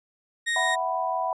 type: tone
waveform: 35% pulse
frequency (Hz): 1864.7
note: A#6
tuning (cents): 0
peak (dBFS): -22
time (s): 0.46-0.76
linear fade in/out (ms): 20
type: chord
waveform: sine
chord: E suspended second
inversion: none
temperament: equal with one note detuned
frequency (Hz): 659.3 / 745.1 / 987.8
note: E5 / F#5 / B5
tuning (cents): 0 / +12 / 0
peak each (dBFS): -30 / -28 / -28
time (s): 0.56-1.33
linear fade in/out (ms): 2
effects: resampled to 22050 Hz